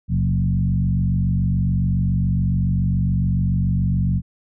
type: tone with frequency modulation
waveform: sine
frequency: 124 Hz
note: B2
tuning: 7 cents sharp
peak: -16 dBFS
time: 0.08-4.22 s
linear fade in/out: 50 ms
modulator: 47.1 Hz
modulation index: 1.4
effects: none